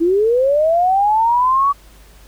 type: linear sweep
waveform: sine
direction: up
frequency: 321.4 to 1144 Hz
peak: -11 dBFS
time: 0-1.73 s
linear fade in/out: 20 ms
effects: added 50 Hz sine -43 dBFS peak until 2.27 s + pink hiss -48 dBFS RMS until 2.27 s